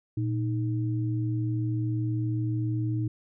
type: tone pair together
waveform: sine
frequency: 116.61 / 311.3 Hz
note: A#2 / D#4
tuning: +1 / +1 cents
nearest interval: octave + perfect fourth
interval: 1700 cents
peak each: -26 / -32 dBFS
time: 0.17-3.08 s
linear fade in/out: 5 ms
effects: none